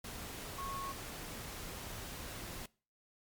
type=tone in noise; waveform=sine; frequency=1097 Hz; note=C#6; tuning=18 cents flat; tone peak=-40 dBFS; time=0.58-0.92 s; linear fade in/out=5 ms; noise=pink; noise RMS=-45 dBFS; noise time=0.04-2.66 s; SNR=+2 dB; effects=noise-tail reverb RT60 0.4 s tail -24 dB re dry + MP3 96 kbps